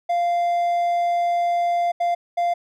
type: tone bursts at uneven times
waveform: triangle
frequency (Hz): 695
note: F5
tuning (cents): -9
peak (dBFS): -16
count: 3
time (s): 0.09-1.92 / 2-2.15 / 2.37-2.54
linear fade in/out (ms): 10
effects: none